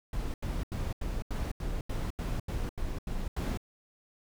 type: noise bursts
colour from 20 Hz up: brown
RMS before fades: -33 dBFS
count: 12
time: 0.13-3.574 s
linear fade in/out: 2 ms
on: 210 ms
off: 84 ms
effects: none